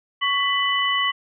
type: tone cluster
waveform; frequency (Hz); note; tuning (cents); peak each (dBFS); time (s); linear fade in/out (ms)
sine; 1116 / 1985 / 2986; C#6 / B6 / F#7; +11 / +8 / +15; -23; 0.21-1.12; 20
effects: none